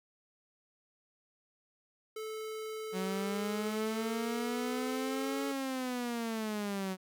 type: tone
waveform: square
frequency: 436 Hz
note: A4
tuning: 16 cents flat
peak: -39 dBFS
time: 2.16-5.52 s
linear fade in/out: 5 ms
type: linear two-way sweep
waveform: sawtooth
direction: up then down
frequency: 185 to 277.2 to 185 Hz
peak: -30 dBFS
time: 2.92-6.97 s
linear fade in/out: 50 ms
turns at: 5.47 s
effects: none